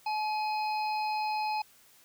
harmonic tone with a mistuned harmonic, 838 Hz, G#5, 15 cents sharp, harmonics 1 / 3 / 5 / 6, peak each -29 / -39 / -44 / -45 dBFS, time 0.06-1.62 s, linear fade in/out 5 ms, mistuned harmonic 1, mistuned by +36 cents, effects white hiss -60 dBFS RMS until 2.04 s

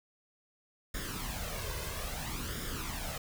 pink noise with flanger, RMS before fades -38 dBFS, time 0.94-3.18 s, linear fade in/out 5 ms, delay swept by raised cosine 0.57 to 1.97 ms, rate 0.6 Hz, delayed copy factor +0.65, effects none

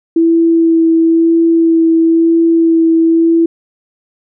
sine tone with vibrato, 329.6 Hz, E4, in tune, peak -6 dBFS, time 0.16-3.46 s, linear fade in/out 5 ms, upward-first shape sine, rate 1 Hz, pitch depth 13 cents each way, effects none

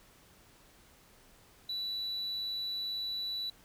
sine tone, 3951 Hz, B7, in tune, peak -32 dBFS, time 1.69-3.5 s, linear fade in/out 5 ms, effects tanh soft clip ceiling -32 dBFS + pink hiss -61 dBFS RMS until 3.64 s

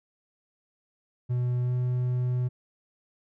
triangle tone with pitch glide, 123.47 to 124.76 Hz, B2 to B2, 0 to +18 cents, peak -22 dBFS, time 1.29-2.49 s, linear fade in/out 20 ms, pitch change +18 cents, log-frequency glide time 1.62-1.72 s, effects none

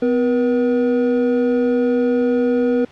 triangle tone pair together, 252.7 / 480.8 Hz, B3 / B4, +40 / -46 cents, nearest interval major seventh, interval 1114 cents, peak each -15 dBFS, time 0.02-2.85 s, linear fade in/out 5 ms, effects pink hiss -47 dBFS RMS until 2.91 s + low-pass 4000 Hz 12 dB/octave

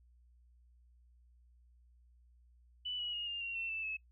sine tone with pitch steps, 2977 / 2919 / 2862 / 2807 / 2752 / 2699 / 2646 / 2595 Hz, F#7 / F#7 / F7 / F7 / F7 / E7 / E7 / E7, +10 / -24 / +42 / +8 / -26 / +40 / +6 / -28 cents, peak -37 dBFS, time 2.85-3.97 s, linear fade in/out 10 ms, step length 140 ms, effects noise-tail reverb RT60 0.1 s tail -20 dB re dry + added 60 Hz sine -62 dBFS peak until 4.11 s

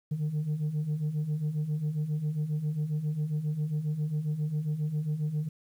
sine beating tone pair, 146.83 / 154.23 Hz, D3 / D#3, 0 / -15 cents, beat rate 7.4 Hz, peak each -32 / -27 dBFS, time 0.11-5.49 s, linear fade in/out 10 ms, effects tanh soft clip ceiling -25 dBFS + 10-bit

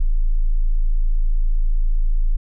sine tone, 27.5 Hz, A0, in tune, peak -13 dBFS, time 0-2.37 s, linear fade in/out 10 ms, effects none

